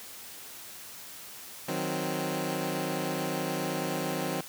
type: chord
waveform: 15% pulse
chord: C diminished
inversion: first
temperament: equal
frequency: 155.56 / 185 / 261.6 Hz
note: Eb3 / Gb3 / C4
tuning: 0 / 0 / 0 cents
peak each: -28 dBFS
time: 1.68-4.41 s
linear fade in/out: 5 ms
effects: white hiss -45 dBFS RMS until 4.48 s + high-pass 80 Hz 12 dB/octave